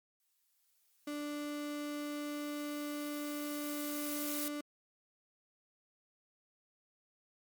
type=noise with exponential growth; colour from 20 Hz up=blue; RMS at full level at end=-38 dBFS; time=0.2-4.48 s; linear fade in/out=1 ms; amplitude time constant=930 ms
type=tone; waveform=35% pulse; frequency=293.7 Hz; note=D4; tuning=in tune; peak=-36 dBFS; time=1.07-4.61 s; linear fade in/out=5 ms
effects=MP3 96 kbps